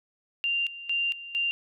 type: tone with tremolo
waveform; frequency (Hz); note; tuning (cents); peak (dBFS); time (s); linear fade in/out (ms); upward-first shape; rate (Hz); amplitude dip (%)
sine; 2784; F7; -6; -24; 0.44-1.51; 0; square; 2.2; 80
effects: none